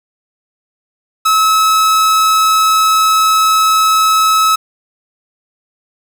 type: tone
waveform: 45% pulse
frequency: 1292 Hz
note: E6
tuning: 35 cents flat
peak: -8 dBFS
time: 1.25-4.56 s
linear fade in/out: 10 ms
effects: 7-bit